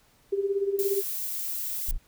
sine tone with tremolo, 396.5 Hz, G4, 20 cents sharp, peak -21 dBFS, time 0.32-1.02 s, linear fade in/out 10 ms, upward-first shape sine, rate 17 Hz, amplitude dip 70%
violet noise, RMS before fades -32 dBFS, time 0.79-1.91 s, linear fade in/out 0 ms
triangle tone, 27.81 Hz, A0, 19 cents sharp, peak -23 dBFS, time 1.88-1.98 s, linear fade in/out 10 ms
effects pink hiss -62 dBFS RMS until 2.07 s

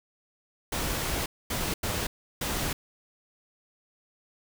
pink noise bursts at uneven times, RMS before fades -30 dBFS, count 4, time 0.72-1.26 / 1.5-1.74 / 1.83-2.07 / 2.41-2.73 s, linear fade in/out 5 ms, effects none

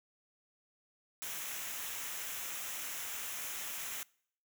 white noise with comb filter, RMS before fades -41 dBFS, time 1.22-4.03 s, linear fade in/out 0 ms, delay 0.22 ms, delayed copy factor -0.55, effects noise-tail reverb RT60 0.6 s tail -24 dB re dry

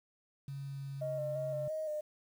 sine tone with pitch glide, 138.59 to 137.79 Hz, C#3 to C#3, 0 to -10 cents, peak -39 dBFS, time 0.48-1.68 s, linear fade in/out 2 ms, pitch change -10 cents, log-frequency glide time 0.66-0.78 s
sine tone with vibrato, 616 Hz, D#5, 17 cents flat, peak -34 dBFS, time 1.01-2.01 s, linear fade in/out 10 ms, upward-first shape square, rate 2.9 Hz, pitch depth 29 cents each way
effects tanh soft clip ceiling -27 dBFS + 10-bit

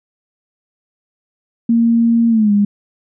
sine tone with pitch glide, 231.7 to 204.1 Hz, A#3 to G#3, -10 to -30 cents, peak -9 dBFS, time 1.69-2.65 s, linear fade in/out 5 ms, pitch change -220 cents, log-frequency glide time 2.29-2.52 s, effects none

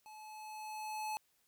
square tone with level ramp, 860 Hz, A5, 40 cents flat, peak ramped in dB -52 to -37 dBFS, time 0.06-1.17 s, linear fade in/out 0 ms, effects white hiss -75 dBFS RMS until 1.47 s

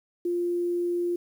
sine tone with quantisation, 349.2 Hz, F4, in tune, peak -24 dBFS, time 0.25-1.16 s, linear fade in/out 5 ms, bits 9, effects none

